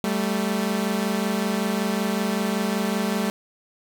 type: tone pair together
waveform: sawtooth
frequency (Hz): 194.71 / 220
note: G3 / A3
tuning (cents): -11 / 0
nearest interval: major second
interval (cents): 211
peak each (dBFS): -21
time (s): 0.04-3.3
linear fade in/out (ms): 0
effects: 7-bit